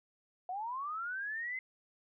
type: linear sweep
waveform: sine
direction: up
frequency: 707 to 2074 Hz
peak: -36 dBFS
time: 0.49-1.59 s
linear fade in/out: 2 ms
effects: none